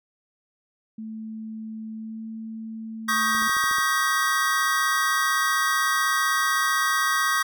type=tone with pitch glide; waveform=sine; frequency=220 to 222.4 Hz; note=A3 to A3; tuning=0 to +19 cents; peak=-32 dBFS; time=0.98-3.48 s; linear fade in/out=5 ms; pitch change=+19 cents; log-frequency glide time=1.95-2.24 s
type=chord; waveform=square; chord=Eb dominant seventh; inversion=third; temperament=equal with one note detuned; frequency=1108.7 / 1244.5 / 1568 / 1903.8 Hz; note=Db6 / Eb6 / G6 / Bb6; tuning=0 / 0 / 0 / +36 cents; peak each=-27 dBFS; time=3.08-7.43 s; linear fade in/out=10 ms
type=click train; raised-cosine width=2 ms; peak=-29 dBFS; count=7; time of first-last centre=3.35-3.785 s; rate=13.8 Hz
effects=none